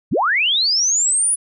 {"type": "linear sweep", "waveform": "sine", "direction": "up", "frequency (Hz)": [74.5, 10000], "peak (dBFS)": -14, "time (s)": [0.11, 1.36], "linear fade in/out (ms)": 20, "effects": []}